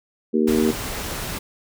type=harmonic tone; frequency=77.78 Hz; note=D#2; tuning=in tune; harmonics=3 / 4 / 5 / 6; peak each=-19 / -23 / -21 / -26 dBFS; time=0.33-0.72 s; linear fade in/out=20 ms
type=noise; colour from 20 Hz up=pink; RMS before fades=-29 dBFS; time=0.47-1.39 s; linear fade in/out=10 ms
effects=none